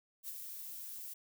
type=noise with ADSR envelope; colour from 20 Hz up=violet; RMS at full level=-41 dBFS; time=0.23-1.14 s; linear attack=59 ms; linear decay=21 ms; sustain=-5 dB; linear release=9 ms; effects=none